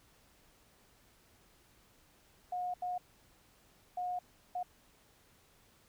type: tone bursts at uneven times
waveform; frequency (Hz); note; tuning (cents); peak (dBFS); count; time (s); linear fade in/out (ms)
sine; 721; F#5; -45; -34; 4; 2.52-2.74 / 2.82-2.98 / 3.97-4.19 / 4.55-4.63; 5
effects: pink hiss -66 dBFS RMS until 5.88 s

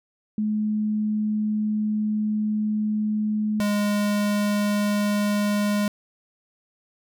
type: tone pair in turn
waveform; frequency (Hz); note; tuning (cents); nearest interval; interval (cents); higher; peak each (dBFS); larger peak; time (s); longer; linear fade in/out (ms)
sine / square; 213 / 206.3; G#3 / G#3; +44 / -11; minor second; 55; first; -21; neither; 0.38-3.6 / 3.6-5.88; first; 2
effects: none

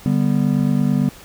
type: chord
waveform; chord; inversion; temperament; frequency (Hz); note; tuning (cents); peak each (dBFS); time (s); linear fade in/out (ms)
triangle; G major; second; just; 147 / 196 / 245; D3 / G3 / B3; +2 / 0 / -14; -17; 0.06-1.09; 0
effects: pink hiss -42 dBFS RMS until 1.24 s

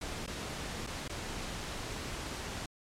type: noise with dropouts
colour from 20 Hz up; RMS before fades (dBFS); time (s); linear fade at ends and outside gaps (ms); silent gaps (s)
pink; -39; 0.01-2.66; 5; 0.265-0.275 / 0.867-0.871 / 1.08-1.094
effects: low-pass 8000 Hz 12 dB/octave + MP3 96 kbps

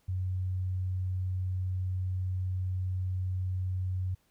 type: tone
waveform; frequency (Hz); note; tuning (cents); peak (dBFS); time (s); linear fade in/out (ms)
sine; 92.5; F#2; 0; -29; 0.08-4.15; 10
effects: pink hiss -71 dBFS RMS until 4.3 s

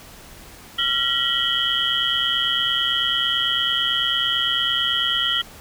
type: tone cluster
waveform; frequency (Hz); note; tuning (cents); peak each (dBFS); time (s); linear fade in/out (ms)
sine; 1374 / 1923 / 2987 / 3147 / 3276; F6 / B6 / F#7 / G7 / G#7; -29 / -47 / +16 / +6 / -24; -27 / -28 / -24 / -25 / -23; 0.78-5.42; 10
effects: pink hiss -43 dBFS RMS until 5.6 s

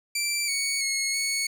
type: tone with pitch steps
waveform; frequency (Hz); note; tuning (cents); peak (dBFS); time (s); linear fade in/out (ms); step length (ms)
15% pulse; 2344 / 2232 / 2175 / 2212; D7 / C#7 / C#7 / C#7; -4 / +11 / -33 / -4; -18; 0.15-1.47; 5; 330
effects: none

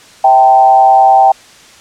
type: tone with frequency modulation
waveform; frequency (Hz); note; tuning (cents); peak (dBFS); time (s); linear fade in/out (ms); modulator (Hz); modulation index
sine; 780; G5; -9; -3; 0.24-1.32; 5; 125; 0.63
effects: white hiss -39 dBFS RMS until 1.8 s + low-pass 7000 Hz 12 dB/octave

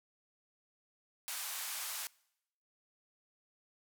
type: band-pass noise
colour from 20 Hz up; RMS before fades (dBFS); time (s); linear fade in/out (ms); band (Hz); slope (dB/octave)
white; -41; 1.28-2.07; 0; 730 to 15000; 24
effects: noise-tail reverb RT60 0.8 s tail -24 dB re dry

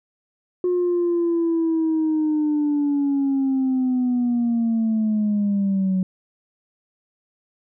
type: linear sweep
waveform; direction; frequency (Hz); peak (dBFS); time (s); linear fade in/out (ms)
sine; down; 360.6 to 185; -16; 0.64-6.03; 2
effects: tanh soft clip ceiling -15 dBFS

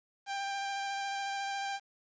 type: tone with vibrato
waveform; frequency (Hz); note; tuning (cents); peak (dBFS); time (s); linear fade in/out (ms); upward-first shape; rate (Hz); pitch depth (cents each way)
sawtooth; 792; G5; +18; -30; 0.26-1.8; 50; square; 14; 10
effects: resampled to 16000 Hz + 10-bit

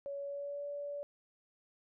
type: tone with pitch glide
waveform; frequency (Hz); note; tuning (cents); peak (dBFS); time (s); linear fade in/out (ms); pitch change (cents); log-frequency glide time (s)
sine; 562 to 575.1; C#5 to D5; +24 to -36; -38; 0.06-1.03; 0; +40; 0.19-0.66
effects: none

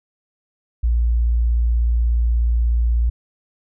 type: tone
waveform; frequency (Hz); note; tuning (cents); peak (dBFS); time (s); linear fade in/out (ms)
sine; 58.27; A#1; 0; -14; 0.83-3.1; 10
effects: none

